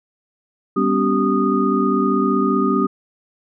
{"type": "tone cluster", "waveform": "sine", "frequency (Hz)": [197.2, 247.1, 282.5, 386.5, 1235], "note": ["G3", "B3", "C#4", "G4", "D#6"], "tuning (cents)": [11, 1, 33, -24, -13], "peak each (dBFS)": -21, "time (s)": [0.76, 2.87], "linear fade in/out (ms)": 10, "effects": []}